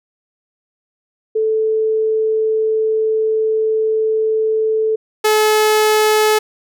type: tone pair in turn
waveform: sine / sawtooth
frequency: 438.4 / 429.4 Hz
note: A4 / A4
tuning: -6 / -42 cents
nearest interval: unison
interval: 36 cents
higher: first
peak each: -13 / -7 dBFS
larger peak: second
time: 1.35-4.96 / 5.24-6.39 s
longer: first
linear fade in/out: 10 ms
effects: none